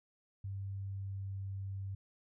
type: tone with pitch glide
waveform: sine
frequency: 98 to 97.38 Hz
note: G2 to G2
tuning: 0 to -11 cents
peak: -38 dBFS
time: 0.44-1.95 s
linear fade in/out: 5 ms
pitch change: -11 cents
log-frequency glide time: 0.73-1.4 s
effects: none